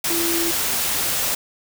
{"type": "tone in noise", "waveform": "sine", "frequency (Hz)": 336.4, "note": "E4", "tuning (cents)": 35, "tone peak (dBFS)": -23, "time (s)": [0.1, 0.51], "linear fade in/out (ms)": 5, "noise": "white", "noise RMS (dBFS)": -22, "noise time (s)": [0.04, 1.35], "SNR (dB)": -4, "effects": []}